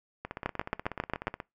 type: two click trains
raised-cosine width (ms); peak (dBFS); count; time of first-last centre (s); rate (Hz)
0.5; -13 / -21; 7 / 20; 0.46-1.271 / 0.25-1.402; 7.4 / 16.5
effects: noise-tail reverb RT60 0.2 s tail -23 dB re dry